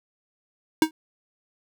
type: tone with exponential decay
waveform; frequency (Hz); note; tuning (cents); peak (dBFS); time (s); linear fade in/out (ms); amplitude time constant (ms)
square; 315.7; D#4; +25; -12; 0.82-0.91; 2; 18
effects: none